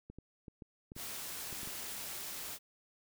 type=clicks; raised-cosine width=3 ms; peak=-35 dBFS; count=9; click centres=0.1 / 0.186 / 0.482 / 0.622 / 0.919 / 0.965 / 1.527 / 1.632 / 1.674 s
type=noise; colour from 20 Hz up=white; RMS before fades=-43 dBFS; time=0.95-2.59 s; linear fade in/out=50 ms
effects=none